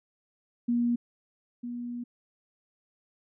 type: tone pair in turn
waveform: sine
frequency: 238.7 / 241.1 Hz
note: A#3 / B3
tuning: +41 / -41 cents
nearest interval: unison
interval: 18 cents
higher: second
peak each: -23 / -33 dBFS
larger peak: first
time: 0.68-0.96 / 1.63-2.04 s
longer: second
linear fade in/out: 10 ms
effects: none